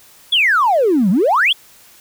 triangle exponential two-way sweep, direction down then up, 3538 to 173 to 3538 Hz, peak -7 dBFS, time 0.32-1.53 s, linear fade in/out 10 ms, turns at 1.1 s, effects tanh soft clip ceiling -8 dBFS + white hiss -46 dBFS RMS until 2 s

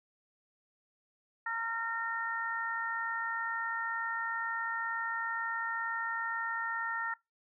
harmonic tone, 457.9 Hz, A#4, 31 cents flat, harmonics 2 / 3 / 4, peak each -39 / -36 / -36 dBFS, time 1.46-7.14 s, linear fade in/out 5 ms, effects noise-tail reverb RT60 0.2 s tail -22 dB re dry

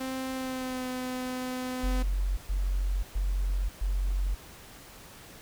sawtooth tone with pitch glide, 261.6 to 254 Hz, C4 to B3, 0 to +49 cents, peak -28 dBFS, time 0-2.03 s, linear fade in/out 10 ms, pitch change -51 cents, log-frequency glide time 0.33-0.88 s
sine tone bursts, 46.25 Hz, F#1, in tune, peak -25 dBFS, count 4, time 1.83-4.35 s, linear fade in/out 10 ms, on 540 ms, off 120 ms
effects pink hiss -49 dBFS RMS until 5.41 s

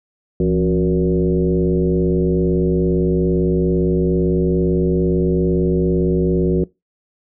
sine tone with frequency modulation, 268.6 Hz, C4, 46 cents sharp, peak -13 dBFS, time 0.4-6.64 s, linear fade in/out 2 ms, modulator 97.7 Hz, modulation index 1.9, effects noise-tail reverb RT60 0.2 s tail -21 dB re dry

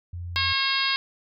sine tone, 87.31 Hz, F2, in tune, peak -31 dBFS, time 0.13-0.53 s, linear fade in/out 5 ms
harmonic tone, 542 Hz, C#5, 39 cents flat, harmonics 2 / 3 / 4 / 5 / 6 / 7 / 8 / 9, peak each -30 / -30 / -30 / -30 / -30 / -30 / -30 / -30 dBFS, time 0.36-0.96 s, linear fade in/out 0 ms
effects none

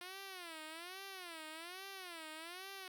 5% pulse tone with vibrato, 349.2 Hz, F4, in tune, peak -36 dBFS, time 0.01-2.88 s, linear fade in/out 2 ms, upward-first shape sine, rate 1.2 Hz, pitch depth 200 cents each way, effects none

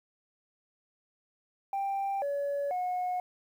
sine tone with pitch steps, 788 / 567 / 726 Hz, G5 / C#5 / F#5, +9 / +39 / -33 cents, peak -27 dBFS, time 1.73-3.2 s, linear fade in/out 2 ms, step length 490 ms, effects tanh soft clip ceiling -27 dBFS + 10-bit

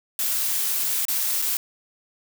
blue noise with dropouts, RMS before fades -24 dBFS, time 0.19-1.57 s, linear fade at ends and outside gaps 1 ms, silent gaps 1.052-1.083 / 1.418-1.423 s, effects none

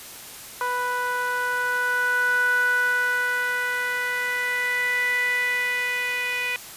sawtooth tone with band-pass filter sweep, 493.9 Hz, B4, in tune, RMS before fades -24 dBFS, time 0.61-6.56 s, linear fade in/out 0 ms, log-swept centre 1200 to 2300 Hz, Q 7.4, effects white hiss -40 dBFS RMS until 6.76 s + resampled to 32000 Hz

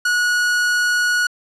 45% pulse tone, 1459 Hz, F#6, 25 cents flat, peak -15 dBFS, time 0.05-1.27 s, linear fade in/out 5 ms, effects low-pass 9000 Hz 12 dB/octave

